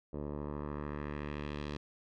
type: tone with low-pass filter sweep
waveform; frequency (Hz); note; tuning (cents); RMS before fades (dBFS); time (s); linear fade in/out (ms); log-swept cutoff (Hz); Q
10% pulse; 73.5; D2; +2; -40; 0.13-1.77; 5; 620 to 4300; 1.4
effects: none